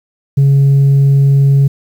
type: tone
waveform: sine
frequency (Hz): 138.59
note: C#3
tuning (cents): 0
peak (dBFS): -3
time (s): 0.37-1.68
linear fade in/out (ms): 10
effects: tanh soft clip ceiling -4 dBFS + 7-bit